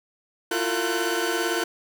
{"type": "tone cluster", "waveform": "sawtooth", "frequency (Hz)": [337.6, 355.4, 454.5, 1513], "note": ["E4", "F4", "A#4", "F#6"], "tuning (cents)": [41, 30, -44, 38], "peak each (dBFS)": -25, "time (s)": [0.51, 1.64], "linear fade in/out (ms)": 5, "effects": []}